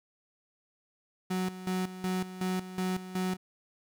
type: tone with tremolo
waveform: 35% pulse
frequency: 185 Hz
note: F#3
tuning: in tune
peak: -27 dBFS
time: 1.3-3.37 s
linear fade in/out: 10 ms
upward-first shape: square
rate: 2.7 Hz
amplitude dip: 75%
effects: none